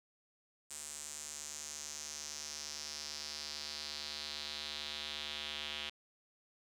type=tone with band-pass filter sweep; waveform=square; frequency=74.4 Hz; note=D2; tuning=23 cents sharp; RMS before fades=-44 dBFS; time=0.7-5.9 s; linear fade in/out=10 ms; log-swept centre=8000 to 3200 Hz; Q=3.4; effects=none